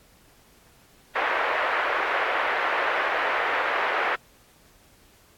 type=band-pass noise; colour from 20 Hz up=white; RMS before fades=-25 dBFS; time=1.15-4.16 s; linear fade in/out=10 ms; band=460 to 2000 Hz; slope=24 dB/octave; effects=pink hiss -57 dBFS RMS until 5.37 s + AAC 64 kbps